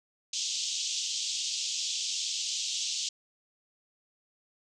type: band-pass noise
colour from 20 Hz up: white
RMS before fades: -33 dBFS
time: 0.33-3.09 s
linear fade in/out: 5 ms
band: 2900 to 7100 Hz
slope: 48 dB/octave
effects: resampled to 22050 Hz